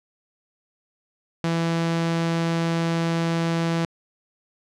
sawtooth tone, 166.4 Hz, E3, 17 cents sharp, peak -17 dBFS, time 1.44-3.85 s, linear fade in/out 0 ms, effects low-pass 6000 Hz 12 dB/octave

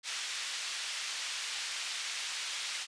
pink band-pass noise, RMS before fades -38 dBFS, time 0.03-2.87 s, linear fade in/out 50 ms, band 2300 to 6500 Hz, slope 12 dB/octave, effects resampled to 22050 Hz

